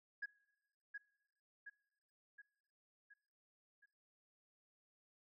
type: tone with echo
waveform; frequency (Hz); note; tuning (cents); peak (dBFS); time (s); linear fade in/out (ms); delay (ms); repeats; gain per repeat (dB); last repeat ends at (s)
sine; 1661.2; G#6; 0; -39; 0.22-0.26; 10; 720; 5; -5; 3.86
effects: noise-tail reverb RT60 1.0 s tail -21 dB re dry + tanh soft clip ceiling -37 dBFS